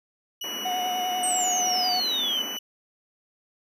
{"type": "tone with pitch glide", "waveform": "35% pulse", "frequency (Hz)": [2938, 2974], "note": ["F#7", "F#7"], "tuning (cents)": [-13, 8], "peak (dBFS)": -29, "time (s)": [0.41, 2.59], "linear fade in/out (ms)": 5, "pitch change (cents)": 21, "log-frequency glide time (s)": [1.78, 1.84]}
{"type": "band-pass noise", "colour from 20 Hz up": "pink", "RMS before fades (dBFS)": -39, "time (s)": [0.44, 2.57], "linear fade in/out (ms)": 0, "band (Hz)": [200, 3000], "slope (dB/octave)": 96}
{"type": "tone with vibrato", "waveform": "triangle", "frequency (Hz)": 731, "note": "F#5", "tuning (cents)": -21, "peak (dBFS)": -24, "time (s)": [0.65, 2], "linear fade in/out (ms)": 5, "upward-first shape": "sine", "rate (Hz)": 10, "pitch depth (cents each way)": 25}
{"type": "exponential sweep", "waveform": "sine", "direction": "down", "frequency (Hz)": [8620, 2960], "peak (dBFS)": -24, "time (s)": [1.23, 2.42], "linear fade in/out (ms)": 5}
{"effects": []}